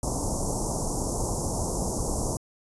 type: band-stop noise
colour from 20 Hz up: pink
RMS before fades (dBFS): -28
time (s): 0.03-2.37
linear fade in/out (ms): 2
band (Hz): 1000 to 5700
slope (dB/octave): 48
effects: resampled to 24000 Hz